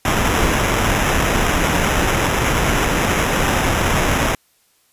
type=noise with sample-and-hold; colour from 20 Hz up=pink; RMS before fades=-17 dBFS; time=0.05-4.35 s; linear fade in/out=2 ms; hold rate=4410 Hz; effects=white hiss -59 dBFS RMS until 4.92 s + resampled to 32000 Hz